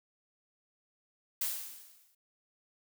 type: noise with exponential decay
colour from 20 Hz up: blue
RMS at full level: -31 dBFS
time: 1.41-2.15 s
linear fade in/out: 5 ms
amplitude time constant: 160 ms
effects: none